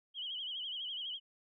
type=tone with vibrato; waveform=sine; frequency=3100 Hz; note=G7; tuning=20 cents flat; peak=-38 dBFS; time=0.14-1.2 s; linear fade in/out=50 ms; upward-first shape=sine; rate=12 Hz; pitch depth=100 cents each way; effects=none